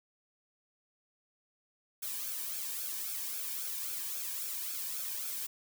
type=noise with flanger; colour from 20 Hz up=blue; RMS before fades=-38 dBFS; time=2.02-5.47 s; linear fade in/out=10 ms; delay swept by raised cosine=1 to 1.52 ms; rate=3.7 Hz; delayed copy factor=-0.65; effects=none